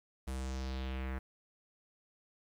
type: tone with low-pass filter sweep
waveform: square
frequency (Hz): 65.41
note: C2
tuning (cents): 0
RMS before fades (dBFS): -38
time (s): 0.27-1.19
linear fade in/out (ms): 10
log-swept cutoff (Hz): 11000 to 1700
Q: 2.3
effects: 10-bit